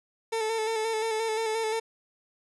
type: tone with vibrato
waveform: 30% pulse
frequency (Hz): 443.5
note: A4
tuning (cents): +14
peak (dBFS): -24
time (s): 0.32-1.8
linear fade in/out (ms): 10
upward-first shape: square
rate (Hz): 5.7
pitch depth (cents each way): 30
effects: resampled to 24000 Hz